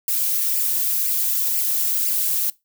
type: noise with flanger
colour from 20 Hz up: violet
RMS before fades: -21 dBFS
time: 0.08-2.5 s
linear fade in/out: 2 ms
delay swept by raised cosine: 0.39 to 5.39 ms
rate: 2 Hz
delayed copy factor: +0.8
effects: noise-tail reverb RT60 0.2 s tail -21 dB re dry